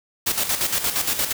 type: noise with tremolo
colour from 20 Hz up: white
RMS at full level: -21 dBFS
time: 0.26-1.33 s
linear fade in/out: 10 ms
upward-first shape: square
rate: 8.6 Hz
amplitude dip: 60%
effects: none